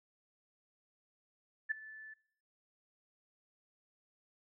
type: tone with ADSR envelope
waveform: sine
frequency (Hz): 1749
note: A6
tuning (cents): -11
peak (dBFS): -28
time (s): 1.69-2.14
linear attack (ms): 23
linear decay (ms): 8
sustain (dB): -20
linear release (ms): 8
effects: noise-tail reverb RT60 0.7 s tail -21 dB re dry